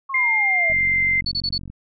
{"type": "exponential sweep", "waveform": "sine", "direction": "down", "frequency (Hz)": [1107, 631], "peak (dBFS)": -26, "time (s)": [0.09, 0.73], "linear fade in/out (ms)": 10}
{"type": "tone with pitch glide", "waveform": "sine", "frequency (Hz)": [2114, 2085], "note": ["C7", "C7"], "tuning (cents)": [17, -7], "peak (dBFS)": -16, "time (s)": [0.14, 1.21], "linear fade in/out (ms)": 5, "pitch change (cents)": -24, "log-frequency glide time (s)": [0.4, 1]}
{"type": "click train", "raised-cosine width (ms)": 5, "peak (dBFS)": -24, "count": 47, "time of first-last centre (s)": [0.7, 1.7], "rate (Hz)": 46}
{"type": "tone bursts", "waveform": "sine", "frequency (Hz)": 4435, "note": "C#8", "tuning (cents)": 0, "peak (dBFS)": -20, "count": 4, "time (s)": [1.26, 1.58], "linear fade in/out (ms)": 5, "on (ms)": 56, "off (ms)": 32}
{"effects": []}